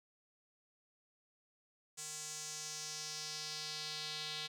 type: tone with band-pass filter sweep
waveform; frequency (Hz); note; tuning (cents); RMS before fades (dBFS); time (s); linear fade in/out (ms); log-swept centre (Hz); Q
square; 152.9; D#3; -30; -44; 1.97-4.48; 20; 7500 to 3800; 2.8
effects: none